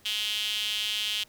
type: tone with high-pass filter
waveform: sawtooth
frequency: 211.3 Hz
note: G#3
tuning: 30 cents sharp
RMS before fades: -30 dBFS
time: 0.05-1.24 s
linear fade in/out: 10 ms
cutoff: 3100 Hz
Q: 6.2
effects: pink hiss -59 dBFS RMS until 1.28 s